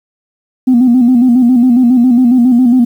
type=tone with vibrato; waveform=sine; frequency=246.6 Hz; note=B3; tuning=2 cents flat; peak=-3 dBFS; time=0.67-2.85 s; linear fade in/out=10 ms; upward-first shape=square; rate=7.3 Hz; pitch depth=68 cents each way; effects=tanh soft clip ceiling -1 dBFS + 7-bit